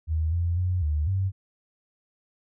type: tone with pitch steps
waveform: sine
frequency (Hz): 79.4 / 85.7 / 90.7 / 75.4 / 95.8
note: D#2 / F2 / F#2 / D2 / G2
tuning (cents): +36 / -32 / -34 / +46 / -39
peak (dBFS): -22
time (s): 0.07-1.32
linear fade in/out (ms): 50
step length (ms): 250
effects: none